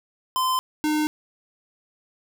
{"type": "tone pair in turn", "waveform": "square", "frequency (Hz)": [1030, 304.5], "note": ["C6", "D#4"], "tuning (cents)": [-28, -37], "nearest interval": "octave + major sixth", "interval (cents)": 2109, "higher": "first", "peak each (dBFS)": -21, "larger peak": "neither", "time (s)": [[0.36, 0.59], [0.84, 1.07]], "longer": "neither", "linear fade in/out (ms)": 0, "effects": []}